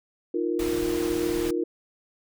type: chord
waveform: sine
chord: Eb suspended second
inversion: none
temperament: just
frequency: 311.1 / 350 / 466.7 Hz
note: Eb4 / F4 / Bb4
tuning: 0 / +4 / +2 cents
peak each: -29 / -26 / -30 dBFS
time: 0.34-1.64 s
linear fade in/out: 5 ms
type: noise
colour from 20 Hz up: pink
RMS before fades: -35 dBFS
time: 0.59-1.51 s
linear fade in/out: 5 ms
effects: none